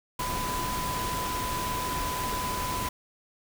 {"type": "tone in noise", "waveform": "sine", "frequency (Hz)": 1000, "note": "B5", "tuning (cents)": 21, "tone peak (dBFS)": -31, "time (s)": [0.19, 2.89], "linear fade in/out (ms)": 5, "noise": "pink", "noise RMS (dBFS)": -33, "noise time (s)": [0.19, 2.89], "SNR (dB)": -1, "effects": []}